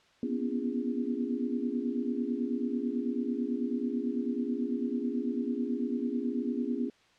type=tone cluster; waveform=sine; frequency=240.2 / 249.3 / 280 / 338.3 / 408.6 Hz; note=B3 / B3 / C#4 / E4 / G#4; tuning=-48 / +16 / +18 / +45 / -28 cents; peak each=-34 / -33 / -36 / -39 / -39 dBFS; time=0.23-6.9 s; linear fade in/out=2 ms; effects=white hiss -63 dBFS RMS until 7.18 s + low-pass 4000 Hz 12 dB/octave